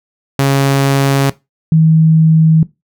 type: tone pair in turn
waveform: sawtooth / sine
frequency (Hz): 137.7 / 159.69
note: C#3 / D#3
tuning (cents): -11 / +45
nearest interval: minor third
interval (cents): 256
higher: second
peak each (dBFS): -5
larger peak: neither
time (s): 0.39-1.3 / 1.72-2.63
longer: neither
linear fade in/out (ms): 2
effects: noise-tail reverb RT60 0.2 s tail -18 dB re dry